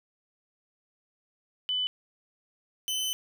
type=tone pair in turn; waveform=sine / sawtooth; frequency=3000 / 3038 Hz; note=F#7 / F#7; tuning=+23 / +45 cents; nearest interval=unison; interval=22 cents; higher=second; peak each=-26 / -25 dBFS; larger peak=second; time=1.69-1.87 / 2.88-3.13 s; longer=second; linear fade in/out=0 ms; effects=none